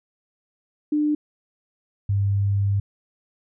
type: tone pair in turn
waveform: sine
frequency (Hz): 299.2 / 99.85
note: D4 / G2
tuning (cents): +32 / +32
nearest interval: octave + perfect fifth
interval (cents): 1900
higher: first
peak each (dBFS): -18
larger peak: neither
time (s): 0.92-1.15 / 2.09-2.8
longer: second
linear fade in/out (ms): 5
effects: none